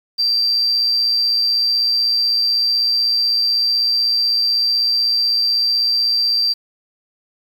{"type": "tone with amplitude modulation", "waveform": "sine", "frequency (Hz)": 4699, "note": "D8", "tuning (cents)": 0, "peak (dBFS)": -11, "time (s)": [0.18, 6.54], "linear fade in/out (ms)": 20, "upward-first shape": "sine", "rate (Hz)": 116, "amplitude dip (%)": 40, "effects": ["tanh soft clip ceiling -9 dBFS", "7-bit"]}